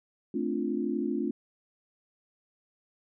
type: chord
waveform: sine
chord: D minor seventh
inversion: second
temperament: equal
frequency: 220 / 261.6 / 293.7 / 349.2 Hz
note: A3 / C4 / D4 / F4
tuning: 0 / 0 / 0 / 0 cents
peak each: -33 dBFS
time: 0.34-1.31 s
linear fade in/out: 5 ms
effects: none